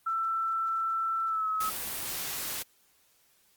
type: tone with pitch glide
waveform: sine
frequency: 1334 to 1285.6 Hz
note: E6 to E6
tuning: +20 to -44 cents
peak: -27 dBFS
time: 0.06-1.7 s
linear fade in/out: 10 ms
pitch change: -64 cents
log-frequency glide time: 1.26-1.48 s
type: noise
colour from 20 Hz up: white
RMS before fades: -35 dBFS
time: 1.6-2.63 s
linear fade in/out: 10 ms
effects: white hiss -66 dBFS RMS until 3.56 s + Opus 32 kbps